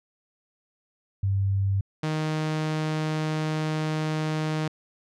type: tone pair in turn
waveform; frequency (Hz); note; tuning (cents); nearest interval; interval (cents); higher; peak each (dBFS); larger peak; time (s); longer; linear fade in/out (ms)
sine / sawtooth; 98 / 155.57; G2 / D#3; 0 / 0; minor sixth; 800; second; -21; neither; 1.23-1.81 / 2.03-4.68; second; 5
effects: low-pass 6000 Hz 12 dB/octave